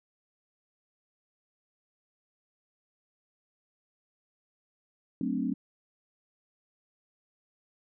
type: chord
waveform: sine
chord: D dominant seventh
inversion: first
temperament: equal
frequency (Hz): 185 / 220 / 261.6 / 293.7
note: F#3 / A3 / C4 / D4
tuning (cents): 0 / 0 / 0 / 0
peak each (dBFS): -35 / -33 / -31 / -35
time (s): 5.21-5.54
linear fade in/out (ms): 2
effects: none